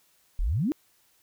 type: exponential sweep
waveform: sine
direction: up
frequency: 32.66 to 333 Hz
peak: -23 dBFS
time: 0.39-0.72 s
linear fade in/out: 0 ms
effects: white hiss -65 dBFS RMS until 1.22 s